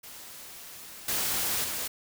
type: noise with level steps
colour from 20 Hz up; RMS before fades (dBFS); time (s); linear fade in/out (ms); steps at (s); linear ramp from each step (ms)
white; -45 / -29 / -33; 0.03-1.88; 10; 1.08 / 1.64; 5
effects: none